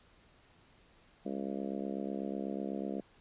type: harmonic tone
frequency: 68.1 Hz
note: C#2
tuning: 30 cents flat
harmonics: 3 / 4 / 5 / 6 / 7 / 8 / 9 / 10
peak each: -39 / -41 / -43 / -45 / -46 / -47 / -48 / -49 dBFS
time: 1.25-3.01 s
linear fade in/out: 10 ms
effects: pink hiss -64 dBFS RMS until 3.2 s + resampled to 8000 Hz

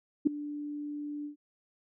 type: tone with ADSR envelope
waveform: sine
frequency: 293.7 Hz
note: D4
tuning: in tune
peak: -17 dBFS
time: 0.25-1.36 s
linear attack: 20 ms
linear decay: 5 ms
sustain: -18 dB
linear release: 110 ms
effects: none

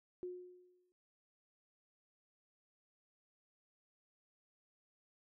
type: tone with exponential decay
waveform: sine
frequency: 360.8 Hz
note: F#4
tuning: 44 cents flat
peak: -39 dBFS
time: 0.23-0.92 s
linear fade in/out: 0 ms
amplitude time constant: 150 ms
effects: none

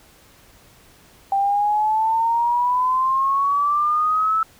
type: exponential sweep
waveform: sine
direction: up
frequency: 783 to 1318.5 Hz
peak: -16 dBFS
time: 1.32-4.43 s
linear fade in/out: 2 ms
effects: pink hiss -51 dBFS RMS until 4.59 s

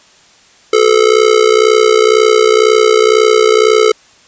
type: tone with amplitude modulation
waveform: square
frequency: 433.7 Hz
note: A4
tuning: 25 cents flat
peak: -3 dBFS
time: 0.73-3.92 s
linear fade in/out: 5 ms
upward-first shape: sine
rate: 62 Hz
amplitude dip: 85%
effects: white hiss -45 dBFS RMS until 4.27 s + resampled to 16000 Hz

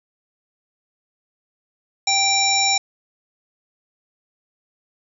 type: harmonic tone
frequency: 784 Hz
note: G5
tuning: in tune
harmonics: 1 / 3 / 5 / 7 / 9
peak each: -22 / -22 / -22 / -22 / -22 dBFS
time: 2.07-2.78 s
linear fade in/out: 5 ms
effects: none

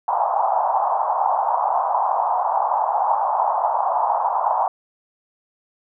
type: band-pass noise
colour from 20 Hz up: pink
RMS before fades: -20 dBFS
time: 0.08-4.68 s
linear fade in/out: 2 ms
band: 720 to 1000 Hz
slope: 48 dB/octave
effects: none

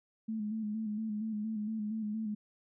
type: tone with vibrato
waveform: sine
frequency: 215.6 Hz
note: A3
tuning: 35 cents flat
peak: -33 dBFS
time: 0.28-2.35 s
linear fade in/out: 10 ms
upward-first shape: square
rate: 4.3 Hz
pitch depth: 43 cents each way
effects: none

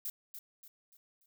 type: noise with echo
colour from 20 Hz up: violet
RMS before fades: -38 dBFS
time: 0.05-0.1 s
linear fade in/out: 2 ms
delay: 290 ms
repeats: 4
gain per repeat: -8 dB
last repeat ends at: 1.26 s
effects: none

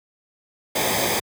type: noise with comb filter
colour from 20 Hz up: pink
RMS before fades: -22 dBFS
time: 0.75-1.2 s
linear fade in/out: 10 ms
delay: 0.71 ms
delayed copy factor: -0.65
effects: high-pass 100 Hz 12 dB/octave

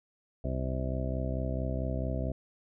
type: harmonic tone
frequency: 64.5 Hz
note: C2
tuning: 24 cents flat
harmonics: 1 / 2 / 3 / 4 / 5 / 6 / 8 / 9 / 10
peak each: -33 / -35 / -41 / -39 / -45 / -45 / -42 / -45 / -40 dBFS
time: 0.44-2.32 s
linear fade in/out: 5 ms
effects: none

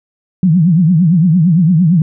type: tone with vibrato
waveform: sine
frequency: 170 Hz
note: F3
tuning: 46 cents flat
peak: -6 dBFS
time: 0.43-2.02 s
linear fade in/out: 2 ms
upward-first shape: triangle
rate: 8.8 Hz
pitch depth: 230 cents each way
effects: none

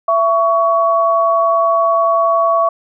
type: tone pair together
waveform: sine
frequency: 668 / 1122.3 Hz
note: E5 / C#6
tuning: +23 / +21 cents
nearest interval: major sixth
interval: 898 cents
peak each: -13 dBFS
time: 0.08-2.69 s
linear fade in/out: 5 ms
effects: none

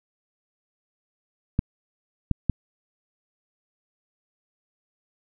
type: clicks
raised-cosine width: 5 ms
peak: -8 dBFS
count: 3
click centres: 1.591 / 2.313 / 2.497 s
effects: none

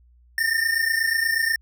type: tone pair together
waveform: square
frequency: 1799 / 1827.3 Hz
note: A6 / A#6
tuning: +38 / -35 cents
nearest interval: unison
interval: 27 cents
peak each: -23 / -24 dBFS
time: 0.38-1.56 s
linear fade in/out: 2 ms
effects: added 60 Hz sine -52 dBFS peak until 1.61 s

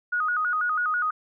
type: tone with vibrato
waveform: sine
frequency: 1346 Hz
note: E6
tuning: 36 cents sharp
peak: -22 dBFS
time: 0.12-1.11 s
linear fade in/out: 10 ms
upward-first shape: square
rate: 6.1 Hz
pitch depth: 130 cents each way
effects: none

